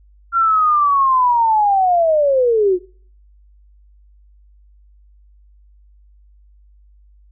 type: linear sweep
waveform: sine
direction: down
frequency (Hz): 1381 to 349.2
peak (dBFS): -11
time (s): 0.32-2.79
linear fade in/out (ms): 50
effects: noise-tail reverb RT60 0.5 s tail -23 dB re dry + added 50 Hz sine -46 dBFS peak until 7.31 s